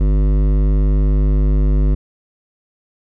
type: tone with hard clipping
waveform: sine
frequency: 50.2 Hz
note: G1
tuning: 42 cents sharp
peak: -13 dBFS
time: 0-1.95 s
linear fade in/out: 10 ms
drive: 14 dB
effects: none